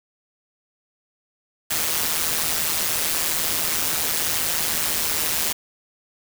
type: noise with amplitude modulation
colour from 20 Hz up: white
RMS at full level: -20 dBFS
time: 1.7-5.53 s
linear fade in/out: 10 ms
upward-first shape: sine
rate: 159 Hz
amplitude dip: 70%
effects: none